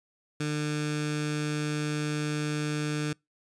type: tone with notch filter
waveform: 15% pulse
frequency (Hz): 150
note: D3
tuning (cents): +37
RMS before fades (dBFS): -30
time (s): 0.4-3.13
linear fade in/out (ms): 5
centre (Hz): 670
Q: 0.95
effects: noise-tail reverb RT60 0.2 s tail -26 dB re dry + resampled to 22050 Hz